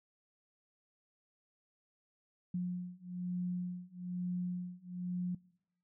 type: beating tone pair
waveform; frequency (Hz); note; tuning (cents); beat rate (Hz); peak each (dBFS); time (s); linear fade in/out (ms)
sine; 178.5 / 179.6; F3 / F3; +38 / +49; 1.1; -39 / -38; 2.54-5.35; 5
effects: noise-tail reverb RT60 0.8 s tail -24 dB re dry